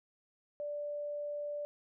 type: tone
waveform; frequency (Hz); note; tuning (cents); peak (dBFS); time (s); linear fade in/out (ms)
sine; 586; D5; -4; -36; 0.6-1.65; 0
effects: none